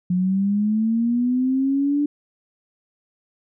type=linear sweep; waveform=sine; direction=up; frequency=177.7 to 293.7 Hz; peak=-17 dBFS; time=0.1-2.06 s; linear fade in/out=5 ms; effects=none